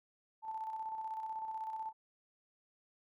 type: tone with tremolo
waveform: sine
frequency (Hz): 881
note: A5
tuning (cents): +2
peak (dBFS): -37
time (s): 0.42-1.93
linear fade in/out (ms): 50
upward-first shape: square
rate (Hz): 16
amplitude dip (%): 40
effects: none